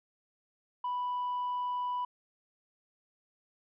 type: tone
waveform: sine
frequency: 987.8 Hz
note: B5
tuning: in tune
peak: -29 dBFS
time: 0.84-2.05 s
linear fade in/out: 5 ms
effects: tanh soft clip ceiling -29 dBFS